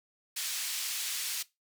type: band-pass noise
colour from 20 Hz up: pink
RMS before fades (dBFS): -35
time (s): 0.36-1.43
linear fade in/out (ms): 10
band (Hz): 3100 to 16000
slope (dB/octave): 12
effects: noise-tail reverb RT60 0.2 s tail -19 dB re dry